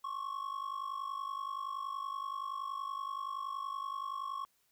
triangle ring-modulated tone, 1100 Hz, C#6, 14 cents flat, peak -32 dBFS, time 0.04-4.45 s, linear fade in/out 0 ms, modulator 25.3 Hz, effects white hiss -74 dBFS RMS until 4.71 s

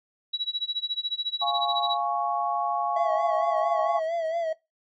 sine tone with tremolo, 3900 Hz, B7, 23 cents flat, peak -23 dBFS, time 0.33-1.97 s, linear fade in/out 10 ms, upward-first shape sine, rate 14 Hz, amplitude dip 95%
sine chord, Db major, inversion first, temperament equal, 698.5 / 830.6 / 1108.7 Hz, F5 / Ab5 / Db6, 0 / 0 / 0 cents, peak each -28 dBFS, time 1.41-4 s, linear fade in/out 20 ms
triangle tone with vibrato, 659.3 Hz, E5, in tune, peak -23 dBFS, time 2.96-4.53 s, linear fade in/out 5 ms, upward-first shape sine, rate 4.4 Hz, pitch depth 64 cents each way
effects noise-tail reverb RT60 0.2 s tail -19 dB re dry + MP3 32 kbps

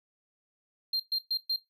triangle tone bursts, 4186 Hz, C8, in tune, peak -24 dBFS, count 4, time 0.93-1.562 s, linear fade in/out 5 ms, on 68 ms, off 120 ms, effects noise-tail reverb RT60 0.2 s tail -17 dB re dry + tanh soft clip ceiling -21 dBFS

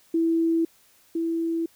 sine tone pair in turn, 329.6 / 330.8 Hz, E4 / E4, 0 / +6 cents, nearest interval unison, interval 6 cents, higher second, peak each -19 / -23 dBFS, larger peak first, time 0.14-0.65 / 1.15-1.66 s, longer neither, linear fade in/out 5 ms, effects white hiss -59 dBFS RMS until 1.75 s

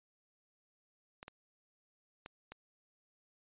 clicks, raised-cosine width 0.3 ms, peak -30 dBFS, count 4, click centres 1.229 / 1.281 / 2.261 / 2.52 s, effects resampled to 8000 Hz

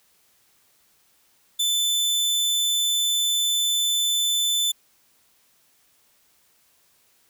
sawtooth tone, 3520 Hz, A7, in tune, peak -17 dBFS, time 1.59-4.72 s, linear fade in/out 10 ms, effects white hiss -62 dBFS RMS until 7.29 s

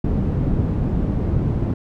white low-pass noise, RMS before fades -20 dBFS, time 0.04-1.74 s, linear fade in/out 5 ms, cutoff 170 Hz, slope 12 dB/octave, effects none

